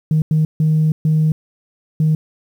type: tone bursts at uneven times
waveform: sine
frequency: 156 Hz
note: D#3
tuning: 5 cents sharp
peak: -10 dBFS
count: 5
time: 0.11-0.22 / 0.31-0.45 / 0.6-0.92 / 1.05-1.32 / 2-2.15 s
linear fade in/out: 2 ms
effects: tanh soft clip ceiling -8 dBFS + 8-bit